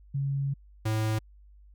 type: tone pair in turn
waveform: sine / square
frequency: 138.59 / 109.3 Hz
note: C#3 / A2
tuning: 0 / -11 cents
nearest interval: major third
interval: 411 cents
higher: first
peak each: -26 dBFS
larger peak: neither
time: 0.14-0.54 / 0.85-1.19 s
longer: first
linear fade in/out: 10 ms
effects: added 50 Hz sine -51 dBFS peak until 1.74 s